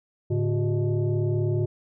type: tone with frequency modulation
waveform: sine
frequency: 108.6 Hz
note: A2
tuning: 22 cents flat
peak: -21 dBFS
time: 0.3-1.66 s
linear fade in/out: 10 ms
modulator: 253 Hz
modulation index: 1.1
effects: none